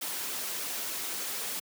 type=noise with flanger; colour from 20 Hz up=white; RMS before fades=-35 dBFS; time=0.01-1.6 s; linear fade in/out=10 ms; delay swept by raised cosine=1 to 6.7 ms; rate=3.3 Hz; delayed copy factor=-0.5; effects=high-pass 200 Hz 12 dB/octave